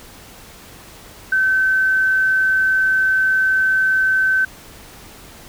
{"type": "tone", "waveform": "sine", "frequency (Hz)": 1535, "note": "G6", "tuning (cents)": -37, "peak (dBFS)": -13, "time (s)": [1.32, 4.45], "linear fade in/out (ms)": 5, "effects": ["pink hiss -41 dBFS RMS until 5.48 s"]}